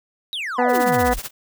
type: exponential sweep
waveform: triangle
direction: down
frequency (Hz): 3951 to 36.71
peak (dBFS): -23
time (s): 0.33-1.19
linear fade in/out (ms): 0
type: harmonic tone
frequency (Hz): 246.9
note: B3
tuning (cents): 0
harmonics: 1 / 2 / 3 / 4 / 5 / 6 / 7 / 8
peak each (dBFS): -23 / -20 / -20 / -26 / -29 / -30 / -29 / -30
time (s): 0.58-1.14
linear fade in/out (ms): 10
type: noise with tremolo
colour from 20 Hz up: white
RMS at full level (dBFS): -28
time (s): 0.68-1.31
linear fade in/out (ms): 50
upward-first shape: triangle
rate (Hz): 16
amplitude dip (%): 95
effects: none